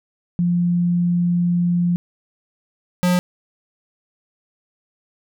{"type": "tone pair in turn", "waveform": ["sine", "square"], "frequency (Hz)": [174.61, 179.1], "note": ["F3", "F3"], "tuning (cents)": [0, 44], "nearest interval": "unison", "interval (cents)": 44, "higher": "second", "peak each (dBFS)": -15, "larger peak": "neither", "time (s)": [[0.39, 1.96], [3.03, 3.19]], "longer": "first", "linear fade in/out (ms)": 0, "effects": []}